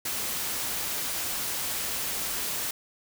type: noise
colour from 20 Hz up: white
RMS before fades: -31 dBFS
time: 0.05-2.71 s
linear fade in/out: 5 ms
effects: none